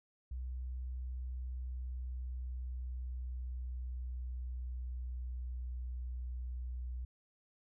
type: tone with pitch glide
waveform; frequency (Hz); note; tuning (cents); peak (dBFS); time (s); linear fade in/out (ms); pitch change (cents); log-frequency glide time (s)
sine; 62.9 to 61.78; B1 to B1; +32 to +1; -38; 0.31-7.05; 5; -31; 1.11-5.71
effects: none